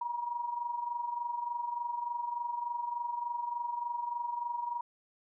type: tone with amplitude modulation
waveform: sine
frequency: 955 Hz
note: A#5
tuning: 42 cents sharp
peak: -30 dBFS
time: 0.01-4.81 s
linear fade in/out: 5 ms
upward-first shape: sine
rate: 23.4 Hz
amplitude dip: 65%
effects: none